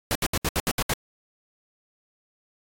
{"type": "noise bursts", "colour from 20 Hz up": "pink", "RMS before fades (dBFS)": -24, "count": 8, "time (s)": [0.11, 0.936], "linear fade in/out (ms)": 0, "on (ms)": 42, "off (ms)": 70, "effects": ["AAC 64 kbps"]}